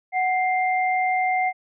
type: tone pair together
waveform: sine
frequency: 743.1 / 2098 Hz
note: F#5 / C7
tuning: +7 / +4 cents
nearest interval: octave + tritone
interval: 1797 cents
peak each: -20 / -25 dBFS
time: 0.12-1.53 s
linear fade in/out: 50 ms
effects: none